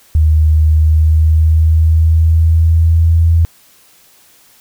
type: tone with pitch glide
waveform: sine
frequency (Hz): 77.78 to 82.88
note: D#2 to E2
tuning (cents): 0 to +10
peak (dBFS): -6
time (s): 0.15-3.45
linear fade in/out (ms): 0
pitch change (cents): +110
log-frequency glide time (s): 0.66-3.31
effects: white hiss -47 dBFS RMS until 4.6 s